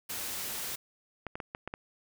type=noise; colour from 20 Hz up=white; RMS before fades=-37 dBFS; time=0.09-0.76 s; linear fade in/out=10 ms
type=clicks; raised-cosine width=0.5 ms; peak=-22 dBFS; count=6; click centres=1.267 / 1.355 / 1.402 / 1.549 / 1.676 / 1.739 s
effects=none